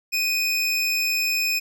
square tone pair together, 2489 / 5274 Hz, D#7 / E8, 0 / 0 cents, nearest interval octave + minor second, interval 1300 cents, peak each -23 / -26 dBFS, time 0.12-1.6 s, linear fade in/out 20 ms, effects none

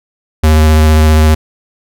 square tone with vibrato, 77.78 Hz, D#2, in tune, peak -5 dBFS, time 0.43-1.35 s, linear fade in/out 10 ms, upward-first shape square, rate 15 Hz, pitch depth 12 cents each way, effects none

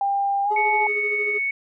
sine tone with pitch glide, 797 to 854.2 Hz, G5 to G#5, +28 to +48 cents, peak -19 dBFS, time 0.01-0.87 s, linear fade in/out 2 ms, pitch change +120 cents, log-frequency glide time 0.44-0.53 s
triangle tone with tremolo, 415.3 Hz, G#4, in tune, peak -23 dBFS, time 0.5-1.39 s, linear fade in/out 20 ms, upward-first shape sine, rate 13 Hz, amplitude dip 60%
sine tone, 2217 Hz, C#7, in tune, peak -21 dBFS, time 0.56-1.51 s, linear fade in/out 5 ms
effects none

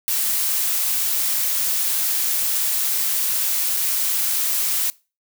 blue noise with dropouts, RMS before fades -21 dBFS, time 0.08-4.9 s, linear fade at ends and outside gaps 0 ms, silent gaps 3.766-3.77 s, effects noise-tail reverb RT60 0.3 s tail -22 dB re dry

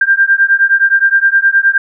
sine beating tone pair, 1585 / 1594.6 Hz, G6 / G6, +19 / +29 cents, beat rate 9.6 Hz, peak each -10 dBFS, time 0.01-1.78 s, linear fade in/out 5 ms, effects none

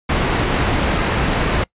pink low-pass noise, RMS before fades -18 dBFS, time 0.09-1.64 s, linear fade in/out 5 ms, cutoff 2800 Hz, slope 12 dB/octave, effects noise-tail reverb RT60 0.1 s tail -24 dB re dry + resampled to 8000 Hz

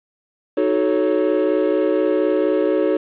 triangle chord, D# half-diminished seventh, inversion none, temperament equal with one note detuned, 311.1 / 370 / 434.2 / 554.4 Hz, D#4 / F#4 / A4 / C#5, 0 / 0 / -23 / 0 cents, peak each -19 dBFS, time 0.57-2.97 s, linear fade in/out 5 ms, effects resampled to 8000 Hz + 7-bit

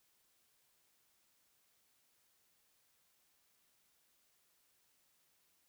silence, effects white hiss -75 dBFS RMS until 5.68 s

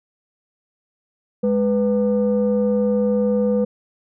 sine tone pair together, 208 / 494.7 Hz, G#3 / B4, +3 / +3 cents, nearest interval octave + minor third, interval 1500 cents, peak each -17 dBFS, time 1.43-3.65 s, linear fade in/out 10 ms, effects tanh soft clip ceiling -11 dBFS

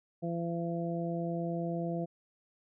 harmonic tone, 169.4 Hz, E3, 48 cents sharp, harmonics 1 / 2 / 3 / 4, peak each -34 / -38 / -40 / -39 dBFS, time 0.22-2.06 s, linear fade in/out 20 ms, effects none

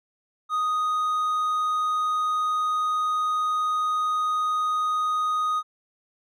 triangle tone, 1244.5 Hz, D#6, in tune, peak -20 dBFS, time 0.49-5.63 s, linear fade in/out 50 ms, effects none

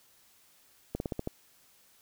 slowing click train, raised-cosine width 2 ms, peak -19 dBFS, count 6, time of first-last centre 0.95-1.274 s, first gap 51 ms, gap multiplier 1.12, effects white hiss -63 dBFS RMS until 2.01 s

